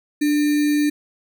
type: tone with sample-and-hold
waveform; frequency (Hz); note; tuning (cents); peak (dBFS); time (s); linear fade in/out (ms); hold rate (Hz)
sine; 295.2; D4; +9; -15; 0.21-0.9; 10; 2100
effects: none